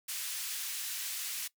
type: band-pass noise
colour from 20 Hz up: white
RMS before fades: -38 dBFS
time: 0.08-1.48 s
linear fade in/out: 10 ms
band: 1900 to 16000 Hz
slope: 12 dB/octave
effects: noise-tail reverb RT60 0.1 s tail -20 dB re dry